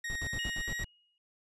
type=tone with pitch glide; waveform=40% pulse; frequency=1872 to 1893.8 Hz; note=A#6 to A#6; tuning=+7 to +27 cents; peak=-34 dBFS; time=0.04-0.84 s; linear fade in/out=5 ms; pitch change=+20 cents; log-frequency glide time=0.61-0.7 s
type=noise bursts; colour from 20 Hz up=brown; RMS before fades=-38 dBFS; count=7; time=0.1-0.844 s; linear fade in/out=0 ms; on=54 ms; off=61 ms
type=tone with exponential decay; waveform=sine; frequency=2882 Hz; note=F#7; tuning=46 cents flat; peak=-35 dBFS; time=0.39-1.18 s; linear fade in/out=1 ms; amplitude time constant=170 ms
effects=resampled to 24000 Hz